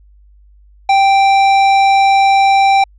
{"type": "tone with tanh clipping", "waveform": "sine", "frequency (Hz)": 784, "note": "G5", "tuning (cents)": 0, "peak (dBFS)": -9, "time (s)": [0.89, 2.84], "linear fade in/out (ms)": 5, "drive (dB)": 18, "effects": ["added 50 Hz sine -42 dBFS peak until 2.98 s", "low-pass 5000 Hz 12 dB/octave"]}